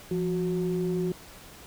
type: tone pair together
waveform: sine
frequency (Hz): 172.16 / 366.8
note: F3 / F#4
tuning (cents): -25 / -15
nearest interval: octave + minor second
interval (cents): 1310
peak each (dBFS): -27 / -27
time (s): 0.11-1.12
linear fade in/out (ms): 2
effects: tanh soft clip ceiling -19 dBFS + pink hiss -48 dBFS RMS until 1.66 s